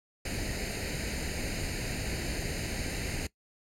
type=noise with comb filter; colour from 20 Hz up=pink; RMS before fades=-34 dBFS; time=0.25-3.27 s; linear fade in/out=5 ms; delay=0.44 ms; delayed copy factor=+0.8; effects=noise-tail reverb RT60 0.1 s tail -19 dB re dry + low-pass 10000 Hz 12 dB/octave